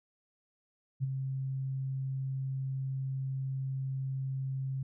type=tone with ADSR envelope; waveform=sine; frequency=133.6 Hz; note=C3; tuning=36 cents sharp; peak=-26 dBFS; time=1-4.83 s; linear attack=35 ms; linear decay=20 ms; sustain=-6 dB; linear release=5 ms; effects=none